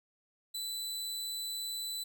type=tone; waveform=sawtooth; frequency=3991 Hz; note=B7; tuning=17 cents sharp; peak=-33 dBFS; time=0.54-2.04 s; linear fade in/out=10 ms; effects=none